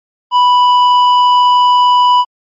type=tone with hard clipping; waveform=triangle; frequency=987.8 Hz; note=B5; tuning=in tune; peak=-7 dBFS; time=0.31-2.25 s; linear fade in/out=50 ms; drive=10 dB; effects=MP3 32 kbps